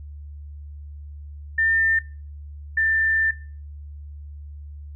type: tone pair in turn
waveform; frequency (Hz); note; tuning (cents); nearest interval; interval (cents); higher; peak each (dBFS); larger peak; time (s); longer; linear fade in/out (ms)
sine; 1801 / 1783.4; A6 / A6; +40 / +23; unison; 17; first; -17; neither; 1.58-1.99 / 2.77-3.31; second; 5
effects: noise-tail reverb RT60 0.4 s tail -22 dB re dry + added 73 Hz sine -35 dBFS peak until 4.95 s